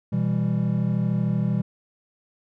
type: chord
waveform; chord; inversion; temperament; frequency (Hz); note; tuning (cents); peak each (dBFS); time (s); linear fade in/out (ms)
triangle; E minor; second; just; 123.61 / 164.81 / 197.78; B2 / E3 / G3; +2 / 0 / +16; -23; 0.12-1.62; 10
effects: none